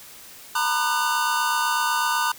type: tone cluster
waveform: square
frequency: 920 / 988 / 1211 / 1494 Hz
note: A#5 / B5 / D#6 / F#6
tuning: -23 / 0 / -47 / +16 cents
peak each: -27 dBFS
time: 0.55-2.32 s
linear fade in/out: 5 ms
effects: white hiss -44 dBFS RMS until 2.38 s